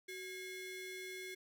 35% pulse ring-modulated tone, 1265 Hz, D#6, 28 cents sharp, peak -40 dBFS, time 0.08-1.35 s, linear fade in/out 10 ms, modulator 892 Hz, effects none

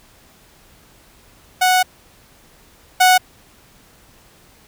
sawtooth tone pair in turn, 738 / 738 Hz, F#5 / F#5, -5 / -5 cents, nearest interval unison, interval 0 cents, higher neither, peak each -8 / -5 dBFS, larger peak second, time 1.61-1.83 / 3-3.18 s, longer first, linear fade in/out 10 ms, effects pink hiss -50 dBFS RMS until 4.67 s

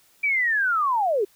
sine linear sweep, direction down, 2349 to 370 Hz, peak -19 dBFS, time 0.23-1.25 s, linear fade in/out 10 ms, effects white hiss -59 dBFS RMS until 1.35 s

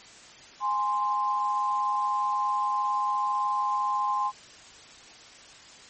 sine tone pair together, 829 / 1044.5 Hz, G#5 / C6, -3 / -3 cents, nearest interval major third, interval 400 cents, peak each -29 / -25 dBFS, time 0.6-4.32 s, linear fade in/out 50 ms, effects white hiss -49 dBFS RMS until 5.89 s + MP3 32 kbps

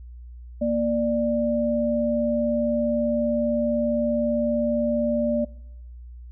sine tone pair together, 234.3 / 590.4 Hz, A#3 / D5, +9 / +9 cents, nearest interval octave + major third, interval 1600 cents, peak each -23 dBFS, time 0.61-5.45 s, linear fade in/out 10 ms, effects noise-tail reverb RT60 0.8 s tail -22 dB re dry + added 60 Hz sine -38 dBFS peak until 6.31 s

